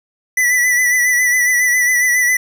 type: tone with vibrato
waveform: square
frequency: 1975.5 Hz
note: B6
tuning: in tune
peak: -12 dBFS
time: 0.37-2.37 s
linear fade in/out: 5 ms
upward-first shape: sine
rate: 7.3 Hz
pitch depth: 38 cents each way
effects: none